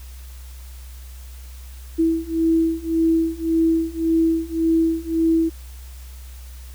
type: beating tone pair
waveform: sine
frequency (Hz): 326 / 327.8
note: E4 / E4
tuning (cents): -19 / -10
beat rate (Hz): 1.8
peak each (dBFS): -20 / -19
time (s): 1.98-5.5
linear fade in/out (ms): 20
effects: added 63 Hz sine -35 dBFS peak until 6.74 s + white hiss -48 dBFS RMS until 6.74 s